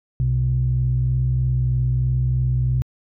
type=tone pair together; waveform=sine; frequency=62.56 / 125.7 Hz; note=B1 / B2; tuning=+23 / +31 cents; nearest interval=octave; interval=1208 cents; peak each=-22 / -17 dBFS; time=0.2-2.82 s; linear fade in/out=0 ms; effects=tanh soft clip ceiling -10 dBFS